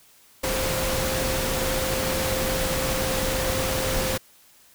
sine tone in noise, 523.3 Hz, C5, in tune, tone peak -28 dBFS, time 0.43-4.18 s, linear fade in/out 10 ms, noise pink, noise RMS -26 dBFS, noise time 0.43-4.18 s, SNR -5 dB, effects white hiss -55 dBFS RMS until 4.74 s

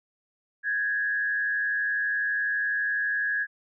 sine tone with frequency modulation, 1664 Hz, G#6, 3 cents sharp, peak -24 dBFS, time 0.63-3.47 s, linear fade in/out 50 ms, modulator 112 Hz, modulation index 0.59, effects none

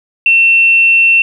sine tone, 2700 Hz, E7, 41 cents sharp, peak -5 dBFS, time 0.26-1.22 s, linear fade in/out 2 ms, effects 7-bit

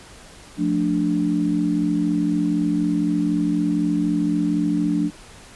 sine chord, D minor, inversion first, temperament just, 176.2 / 220.2 / 293.7 Hz, F3 / A3 / D4, +16 / +2 / 0 cents, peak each -23 / -25 / -20 dBFS, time 0.57-5.11 s, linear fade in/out 50 ms, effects pink hiss -44 dBFS RMS until 5.55 s + resampled to 24000 Hz

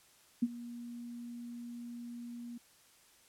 sine tone with ADSR envelope, 238.3 Hz, A#3, 38 cents sharp, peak -24 dBFS, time 0.42-2.58 s, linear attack 10 ms, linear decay 40 ms, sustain -18 dB, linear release 7 ms, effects white hiss -64 dBFS RMS until 3.28 s + low-pass 12000 Hz 12 dB/octave

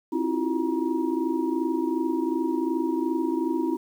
sine tone cluster, 264.6 / 322.7 / 345.4 / 376.7 / 949 Hz, C4 / E4 / F4 / F#4 / A#5, +20 / -37 / -19 / +31 / +31 cents, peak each -29 / -26 / -29 / -35 / -35 dBFS, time 0.12-3.77 s, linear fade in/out 10 ms, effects 9-bit

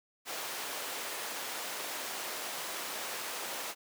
pink high-pass noise, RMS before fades -39 dBFS, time 0.25-3.75 s, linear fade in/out 50 ms, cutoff 540 Hz, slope 12 dB/octave, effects none

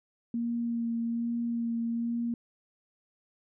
sine tone with vibrato, 233.4 Hz, A#3, 2 cents sharp, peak -28 dBFS, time 0.34-2.34 s, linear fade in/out 2 ms, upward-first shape sine, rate 1.2 Hz, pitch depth 15 cents each way, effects none

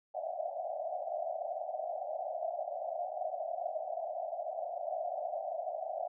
pink band-pass noise, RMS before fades -38 dBFS, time 0.14-6.08 s, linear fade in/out 10 ms, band 610 to 740 Hz, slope 96 dB/octave, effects none

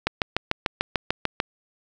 click train, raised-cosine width 0.3 ms, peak -5 dBFS, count 10, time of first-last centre 0.07-1.401 s, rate 6.76 Hz, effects none

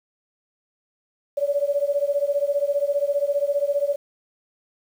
sine beating tone pair, 564 / 579 Hz, C#5 / D5, +30 / -25 cents, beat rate 15 Hz, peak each -22 / -23 dBFS, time 1.37-3.96 s, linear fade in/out 10 ms, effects 8-bit

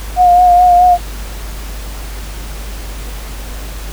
sine tone with vibrato, 715 Hz, F5, 41 cents sharp, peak -4 dBFS, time 0.16-0.98 s, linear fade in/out 50 ms, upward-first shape sine, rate 4.7 Hz, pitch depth 28 cents each way, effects added 50 Hz sine -23 dBFS peak until 3.92 s + pink hiss -31 dBFS RMS until 3.92 s

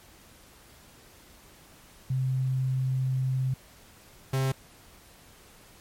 sine / 45% pulse tone pair in turn, 130.6 / 133.11 Hz, C3 / C3, -3 / +30 cents, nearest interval unison, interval 33 cents, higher second, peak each -24 dBFS, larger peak neither, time 2.1-3.54 / 4.33-4.52 s, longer first, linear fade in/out 5 ms, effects pink hiss -54 dBFS RMS until 5.8 s + MP3 64 kbps

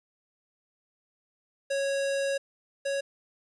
square tone pair in turn, 552 / 554.3 Hz, C#5 / C#5, -7 / 0 cents, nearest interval unison, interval 7 cents, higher second, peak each -27 / -28 dBFS, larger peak first, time 1.7-2.38 / 2.85-3.01 s, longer first, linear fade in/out 10 ms, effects resampled to 24000 Hz + 10-bit

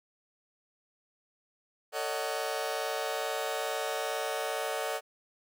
sawtooth chord, D# half-diminished seventh, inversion second, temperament just, 448 / 560 / 622.3 / 746.7 Hz, A4 / C#5 / D#5 / F#5, +31 / +18 / 0 / +16 cents, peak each -33 dBFS, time 1.92-5.01 s, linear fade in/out 50 ms, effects none

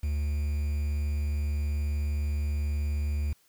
triangle tone with quantisation, 73.42 Hz, D2, in tune, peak -24 dBFS, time 0.03-3.33 s, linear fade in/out 5 ms, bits 8, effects white hiss -65 dBFS RMS until 3.48 s

